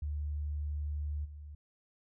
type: tone with level steps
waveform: sine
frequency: 74 Hz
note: D2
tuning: 14 cents sharp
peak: -33 / -44 dBFS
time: 0.02-1.55 s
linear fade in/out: 5 ms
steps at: 1.24 s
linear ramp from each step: 20 ms
effects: none